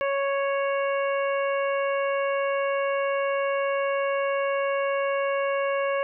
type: harmonic tone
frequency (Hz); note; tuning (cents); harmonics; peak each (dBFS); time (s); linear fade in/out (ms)
554.4; C#5; 0; 1 / 2 / 3 / 4 / 5; -24 / -30 / -34 / -36 / -38; 0.01-6.03; 0
effects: none